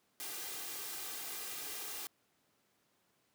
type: noise with comb filter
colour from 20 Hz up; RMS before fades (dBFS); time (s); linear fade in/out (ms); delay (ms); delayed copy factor
white; -43; 0.2-2.07; 0; 2.5; +0.6
effects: pink hiss -75 dBFS RMS until 3.34 s + high-pass 150 Hz 12 dB/octave